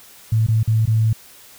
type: tone with dropouts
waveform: sine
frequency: 110.9 Hz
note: A2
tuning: 14 cents sharp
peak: -13 dBFS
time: 0.32-1.13 s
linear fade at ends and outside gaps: 5 ms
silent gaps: 0.466-0.484 / 0.631-0.675 / 0.856-0.875 s
effects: white hiss -45 dBFS RMS until 1.58 s